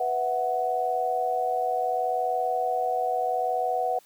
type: chord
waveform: sine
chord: B suspended fourth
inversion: none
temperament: equal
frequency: 493.9 / 659.3 / 740 Hz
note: B4 / E5 / F#5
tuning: 0 / 0 / 0 cents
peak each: -30 / -31 / -25 dBFS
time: 0-3.99 s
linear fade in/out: 5 ms
effects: white hiss -58 dBFS RMS until 4.05 s + high-pass 150 Hz 12 dB/octave